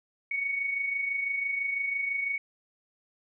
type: tone pair together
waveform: sine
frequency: 2204 / 2230 Hz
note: C#7 / C#7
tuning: -11 / +10 cents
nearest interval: unison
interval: 21 cents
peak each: -37 / -28 dBFS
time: 0.31-2.38 s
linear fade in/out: 5 ms
effects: none